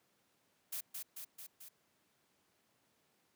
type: noise with echo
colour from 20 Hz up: blue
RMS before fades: -41 dBFS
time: 0.72-0.81 s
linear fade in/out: 10 ms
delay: 220 ms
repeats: 4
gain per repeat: -3 dB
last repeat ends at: 1.69 s
effects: pink hiss -75 dBFS RMS until 3.35 s + high-pass 150 Hz 12 dB/octave